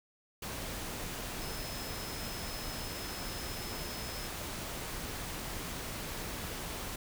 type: tone in noise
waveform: sine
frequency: 5170 Hz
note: E8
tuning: 34 cents flat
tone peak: -47 dBFS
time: 1.41-4.28 s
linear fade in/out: 5 ms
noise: pink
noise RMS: -40 dBFS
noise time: 0.42-6.96 s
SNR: -10 dB
effects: none